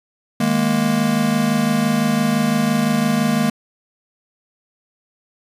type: chord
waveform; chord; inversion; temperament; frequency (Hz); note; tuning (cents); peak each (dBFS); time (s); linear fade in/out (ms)
square; D# suspended fourth; none; just; 155.56 / 207.4 / 233.3; D#3 / G#3 / A#3; 0 / -2 / +2; -24 / -20 / -19; 0.4-3.5; 5
effects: resampled to 32000 Hz